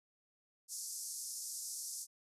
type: band-pass noise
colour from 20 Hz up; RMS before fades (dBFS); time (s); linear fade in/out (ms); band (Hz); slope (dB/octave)
pink; -44; 0.68-2.07; 50; 5200 to 12000; 48
effects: resampled to 32000 Hz